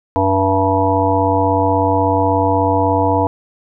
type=harmonic tone; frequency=96.4 Hz; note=G2; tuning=28 cents flat; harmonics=1 / 3 / 5 / 7 / 9 / 10; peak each=-19 / -19 / -19 / -19 / -19 / -19 dBFS; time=0.16-3.27 s; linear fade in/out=0 ms; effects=none